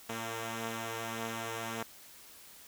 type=tone pair together; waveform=5% pulse; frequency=113.59 / 228.9 Hz; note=A#2 / A#3; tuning=-44 / -31 cents; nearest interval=octave; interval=1213 cents; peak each=-28 dBFS; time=0.09-1.83 s; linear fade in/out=5 ms; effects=white hiss -54 dBFS RMS until 2.67 s